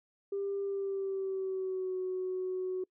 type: tone with pitch glide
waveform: sine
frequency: 397.2 to 370.6 Hz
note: G4 to F#4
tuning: +23 to +3 cents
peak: -31 dBFS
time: 0.32-2.84 s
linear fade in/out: 5 ms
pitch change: -120 cents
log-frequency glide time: 0.63-1.97 s
effects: noise-tail reverb RT60 0.1 s tail -26 dB re dry + tanh soft clip ceiling -27 dBFS